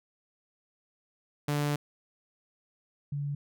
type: tone pair in turn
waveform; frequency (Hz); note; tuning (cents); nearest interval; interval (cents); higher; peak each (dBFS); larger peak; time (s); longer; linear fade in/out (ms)
sawtooth / sine; 146.4 / 143.3; D3 / D3; -5 / -42; unison; 37; first; -23 / -30; first; 1.48-1.76 / 3.12-3.35; first; 5
effects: none